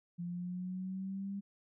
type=exponential sweep; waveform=sine; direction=up; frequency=172.6 to 200 Hz; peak=-37 dBFS; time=0.18-1.41 s; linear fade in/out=20 ms; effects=none